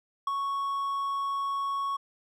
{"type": "tone with ADSR envelope", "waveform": "triangle", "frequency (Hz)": 1108.7, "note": "C#6", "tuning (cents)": 0, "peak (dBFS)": -22, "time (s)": [0.27, 1.97], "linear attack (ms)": 4, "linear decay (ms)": 18, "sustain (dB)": -4, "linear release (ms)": 12, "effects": []}